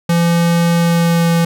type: tone with pitch glide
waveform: square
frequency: 170 to 168.24 Hz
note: F3 to E3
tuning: -46 to +36 cents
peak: -11 dBFS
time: 0.09-1.45 s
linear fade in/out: 5 ms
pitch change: -18 cents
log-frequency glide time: 0.75-1.31 s
effects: none